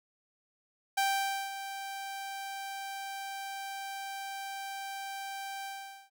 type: tone with ADSR envelope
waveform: sawtooth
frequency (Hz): 784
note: G5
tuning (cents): 0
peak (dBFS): -22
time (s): 0.97-6.1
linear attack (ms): 10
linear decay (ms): 520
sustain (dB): -12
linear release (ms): 450
effects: none